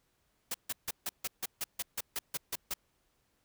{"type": "noise bursts", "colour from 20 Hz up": "white", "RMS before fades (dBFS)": -35, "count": 13, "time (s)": [0.51, 2.739], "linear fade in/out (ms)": 5, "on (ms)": 33, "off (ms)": 150, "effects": ["pink hiss -75 dBFS RMS until 3.44 s"]}